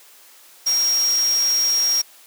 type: tone in noise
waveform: sine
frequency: 5600 Hz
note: F8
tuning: 4 cents sharp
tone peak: -16 dBFS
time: 0.66-2.02 s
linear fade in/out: 10 ms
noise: white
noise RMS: -30 dBFS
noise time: 0.66-2.02 s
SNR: +11 dB
effects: white hiss -48 dBFS RMS until 2.26 s + high-pass 400 Hz 12 dB/octave